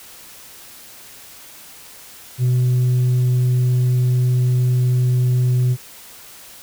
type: tone with tanh clipping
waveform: sine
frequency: 125.4 Hz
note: B2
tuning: 27 cents sharp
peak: -14 dBFS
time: 2.38-5.77 s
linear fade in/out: 50 ms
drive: 2 dB
effects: white hiss -41 dBFS RMS until 6.62 s